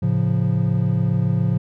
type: chord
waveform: triangle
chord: A augmented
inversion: none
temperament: equal with one note detuned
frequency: 110 / 137.24 / 174.61 Hz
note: A2 / C#3 / E#3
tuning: 0 / -17 / 0 cents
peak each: -19 dBFS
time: 0.02-1.58 s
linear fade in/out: 10 ms
effects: none